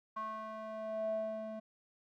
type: tone with band-pass filter sweep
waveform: square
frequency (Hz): 218.6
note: A3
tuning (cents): -11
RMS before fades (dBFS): -40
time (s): 0.16-1.6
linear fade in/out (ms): 10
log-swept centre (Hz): 1100 to 500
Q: 6.4
effects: none